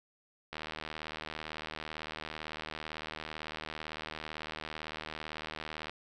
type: click train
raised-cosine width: 0.3 ms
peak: -23 dBFS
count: 419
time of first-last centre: 0.53-5.896 s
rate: 77.9 Hz
effects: none